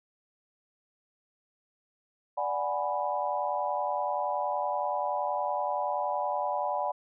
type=chord; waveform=sine; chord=G# half-diminished seventh; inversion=second; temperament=equal; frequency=587.3 / 740 / 830.6 / 987.8 Hz; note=D5 / F#5 / G#5 / B5; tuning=0 / 0 / 0 / 0 cents; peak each=-33 dBFS; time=2.37-6.92 s; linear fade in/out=10 ms; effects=none